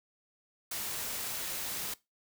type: noise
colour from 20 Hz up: white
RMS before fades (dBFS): -37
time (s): 0.71-1.94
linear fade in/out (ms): 5
effects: noise-tail reverb RT60 0.2 s tail -19 dB re dry